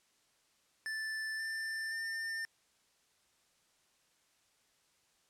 square tone with pitch steps, 1759 / 1780.5 / 1802.2 Hz, A6 / A6 / A6, -1 / +20 / +41 cents, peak -37 dBFS, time 0.86-2.45 s, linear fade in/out 0 ms, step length 530 ms, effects white hiss -72 dBFS RMS until 5.29 s + low-pass 9000 Hz 12 dB/octave

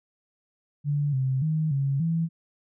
sine tone with pitch steps, 145.2 / 131.7 / 156.6 / 137.9 / 164.8 Hz, D3 / C3 / D#3 / C#3 / E3, -19 / +12 / +11 / -9 / 0 cents, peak -22 dBFS, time 0.84-2.29 s, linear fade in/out 50 ms, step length 290 ms, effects none

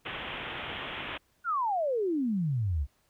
white low-pass noise, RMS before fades -38 dBFS, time 0.05-1.18 s, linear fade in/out 10 ms, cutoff 3400 Hz, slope 96 dB/octave
sine exponential sweep, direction down, 1480 to 63.8 Hz, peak -26 dBFS, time 1.44-2.87 s, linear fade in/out 50 ms
effects pink hiss -70 dBFS RMS until 3.09 s

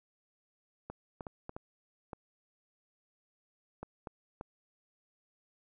clicks, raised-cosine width 1 ms, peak -27 dBFS, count 9, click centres 0.9 / 1.208 / 1.268 / 1.494 / 1.565 / 2.132 / 3.83 / 4.072 / 4.411 s, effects none

